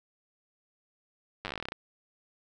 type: slowing click train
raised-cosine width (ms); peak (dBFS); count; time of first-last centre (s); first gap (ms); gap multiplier
0.3; -19; 15; 1.45-1.721; 9; 1.11
effects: none